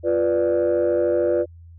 sine chord, B diminished, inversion second, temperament equal, 349.2 / 493.9 / 587.3 Hz, F4 / B4 / D5, 0 / 0 / 0 cents, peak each -20 dBFS, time 0.03-1.46 s, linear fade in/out 50 ms, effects tanh soft clip ceiling -12 dBFS + added 84 Hz sine -41 dBFS peak until 1.78 s

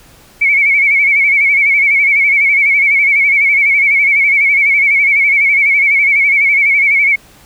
sine tone with vibrato, 2240 Hz, C#7, 18 cents sharp, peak -7 dBFS, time 0.41-7.16 s, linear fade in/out 10 ms, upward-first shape sine, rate 12 Hz, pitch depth 67 cents each way, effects pink hiss -43 dBFS RMS until 7.45 s

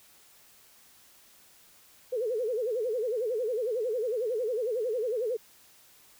sine tone with vibrato, 466.2 Hz, A#4, in tune, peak -27 dBFS, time 2.12-5.37 s, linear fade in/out 10 ms, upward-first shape sine, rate 11 Hz, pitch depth 180 cents each way, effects white hiss -58 dBFS RMS until 6.19 s

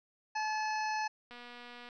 harmonic tone, 861 Hz, A5, 38 cents flat, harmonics 1 / 2 / 3 / 5 / 6 / 7, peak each -33 / -39 / -43 / -47 / -49 / -50 dBFS, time 0.35-1.08 s, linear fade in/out 10 ms
click train, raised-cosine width 0.3 ms, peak -34 dBFS, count 141, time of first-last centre 1.31-1.889 s, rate 242 Hz
effects none

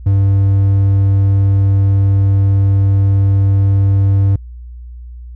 triangle tone, 98.3 Hz, G2, 5 cents sharp, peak -6 dBFS, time 0.06-4.36 s, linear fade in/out 5 ms, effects added 60 Hz sine -28 dBFS peak until 5.35 s

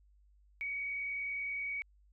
sine tone with frequency modulation, 2255 Hz, C#7, 29 cents sharp, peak -35 dBFS, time 0.61-1.82 s, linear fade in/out 0 ms, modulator 40.1 Hz, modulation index 0.95, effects added 50 Hz sine -62 dBFS peak until 2.12 s

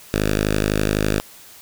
5% pulse tone with notch filter, 51.91 Hz, G#1, in tune, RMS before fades -20 dBFS, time 0.14-1.2 s, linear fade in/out 0 ms, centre 780 Hz, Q 1.9, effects white hiss -44 dBFS RMS until 1.61 s

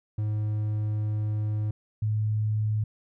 triangle / sine tone pair in turn, 106.4 / 107.39 Hz, G#2 / A2, +42 / -42 cents, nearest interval unison, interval 16 cents, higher second, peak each -23 dBFS, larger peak neither, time 0.18-1.71 / 2.02-2.84 s, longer first, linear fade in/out 5 ms, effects none

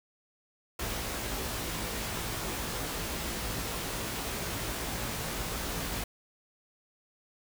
pink noise with comb filter, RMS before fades -35 dBFS, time 0.79-6.04 s, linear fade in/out 5 ms, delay 18 ms, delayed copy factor +0.65, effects none

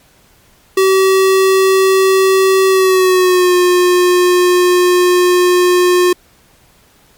square tone with pitch glide, 382.2 to 358.7 Hz, G4 to F4, -44 to +46 cents, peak -8 dBFS, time 0.77-6.13 s, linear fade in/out 5 ms, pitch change -110 cents, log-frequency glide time 2.68-3.54 s, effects pink hiss -49 dBFS RMS until 7.17 s + MP3 96 kbps

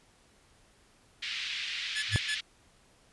white band-pass noise, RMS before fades -36 dBFS, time 1.22-2.41 s, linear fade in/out 10 ms, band 2000 to 3800 Hz, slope 24 dB/octave
sawtooth tone bursts, 1720 Hz, A6, 40 cents flat, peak -27 dBFS, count 3, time 1.95-2.356 s, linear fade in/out 20 ms, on 82 ms, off 80 ms
sine tone with exponential growth, 103.83 Hz, G#2, in tune, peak -18 dBFS, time 2.08-2.16 s, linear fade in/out 0 ms, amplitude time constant 17 ms
effects pink hiss -63 dBFS RMS until 3.12 s + resampled to 24000 Hz

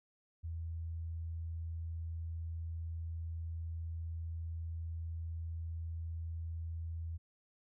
sine tone, 82.41 Hz, E2, in tune, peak -38 dBFS, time 0.43-7.18 s, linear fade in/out 20 ms, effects none

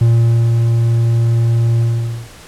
triangle tone with ADSR envelope, 116.2 Hz, A#2, 5 cents flat, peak -5 dBFS, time 0.01-2.29 s, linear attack 4 ms, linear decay 490 ms, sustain -3 dB, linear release 490 ms, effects pink hiss -38 dBFS RMS until 2.47 s + low-pass 11000 Hz 12 dB/octave

